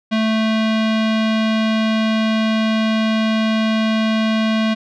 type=tone with low-pass filter; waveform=square; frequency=220 Hz; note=A3; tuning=in tune; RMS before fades=-17 dBFS; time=0.11-4.75 s; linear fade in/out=20 ms; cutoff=3500 Hz; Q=1.9; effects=none